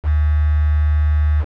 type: tone with quantisation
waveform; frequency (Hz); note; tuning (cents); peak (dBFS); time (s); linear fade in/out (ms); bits
sine; 75.5; D2; +48; -12; 0.03-1.45; 50; 5
effects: low-pass 2000 Hz 12 dB/octave